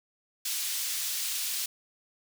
pink high-pass noise, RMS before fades -32 dBFS, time 0.45-1.66 s, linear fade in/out 5 ms, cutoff 3800 Hz, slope 12 dB/octave, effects none

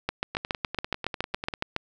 two click trains, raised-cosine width 0.3 ms, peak -10 / -16 dBFS, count 13 / 13, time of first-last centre 0.09-1.764 / 0.35-1.538 s, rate 7.17 / 10.1 Hz, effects none

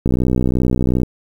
click train, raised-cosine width 3 ms, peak -4 dBFS, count 62, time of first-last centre 0.06-1.033 s, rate 62.7 Hz, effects 7-bit

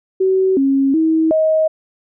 sine tone with pitch steps, 378.8 / 272.4 / 320.2 / 631 Hz, F#4 / C#4 / D#4 / D#5, +41 / -30 / +50 / +24 cents, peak -11 dBFS, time 0.2-1.68 s, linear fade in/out 10 ms, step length 370 ms, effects none

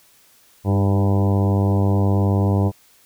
harmonic tone with a mistuned harmonic, 98.9 Hz, G2, 16 cents sharp, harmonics 1 / 2 / 3 / 4 / 5 / 6 / 7 / 8 / 9 / 10, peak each -16 / -22 / -26 / -28 / -30 / -32 / -33 / -34 / -35 / -36 dBFS, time 0.64-2.72 s, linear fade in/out 50 ms, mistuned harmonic 3, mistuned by +24 cents, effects white hiss -54 dBFS RMS until 3.05 s

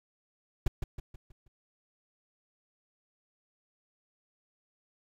brown noise with echo, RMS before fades -24 dBFS, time 0.66-0.68 s, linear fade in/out 5 ms, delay 160 ms, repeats 5, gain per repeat -7 dB, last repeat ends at 1.48 s, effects none

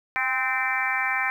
harmonic tone with a mistuned harmonic, 258.9 Hz, C4, 18 cents flat, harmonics 3 / 4 / 5 / 6 / 7 / 8 / 9, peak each -31 / -32 / -33 / -31 / -28 / -31 / -28 dBFS, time 0.16-1.3 s, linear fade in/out 0 ms, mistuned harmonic 3, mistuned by +32 cents, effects 9-bit

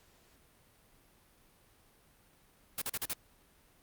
white noise bursts, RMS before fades -35 dBFS, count 5, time 2.78-3.133 s, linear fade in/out 2 ms, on 37 ms, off 42 ms, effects pink hiss -65 dBFS RMS until 3.82 s + Opus 48 kbps

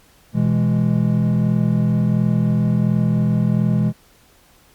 triangle chord, E major, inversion second, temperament equal, 123.47 / 164.81 / 207.7 Hz, B2 / E3 / G#3, 0 / 0 / 0 cents, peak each -17 dBFS, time 0.33-3.93 s, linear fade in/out 50 ms, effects pink hiss -53 dBFS RMS until 4.74 s + Opus 48 kbps

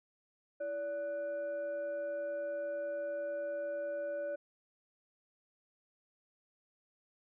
sine tone with frequency modulation, 577 Hz, D5, 31 cents flat, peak -35 dBFS, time 0.6-4.36 s, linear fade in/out 10 ms, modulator 909 Hz, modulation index 0.37, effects none

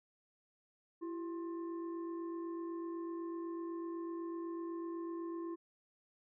sine tone with frequency modulation, 336 Hz, E4, 33 cents sharp, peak -39 dBFS, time 1.01-5.56 s, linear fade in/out 20 ms, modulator 720 Hz, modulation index 0.5, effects none

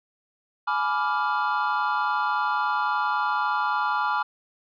triangle chord, G# diminished seventh, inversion none, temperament equal with one note detuned, 844.2 / 987.8 / 1174.7 / 1396.9 Hz, G#5 / B5 / D6 / F6, +28 / 0 / 0 / 0 cents, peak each -26 dBFS, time 0.67-4.23 s, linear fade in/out 10 ms, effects resampled to 11025 Hz

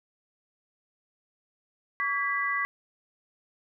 sine tone cluster, 1136 / 1639 / 1976 Hz, C#6 / G#6 / B6, +42 / -23 / 0 cents, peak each -30 / -34 / -28 dBFS, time 2-2.65 s, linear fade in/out 0 ms, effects none

